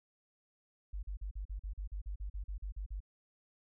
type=tone bursts; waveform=sine; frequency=49 Hz; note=G1; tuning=in tune; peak=-37 dBFS; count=15; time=0.93-3.004 s; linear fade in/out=10 ms; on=100 ms; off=41 ms; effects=none